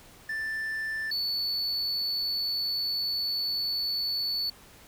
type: tone pair in turn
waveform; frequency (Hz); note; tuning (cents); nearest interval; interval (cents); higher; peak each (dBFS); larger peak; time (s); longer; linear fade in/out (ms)
triangle; 1768 / 4455; A6 / C#8; +8 / +8; octave + major third; 1600; second; -28 / -26; second; 0.29-1.11 / 1.11-4.5; second; 5
effects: pink hiss -53 dBFS RMS until 4.87 s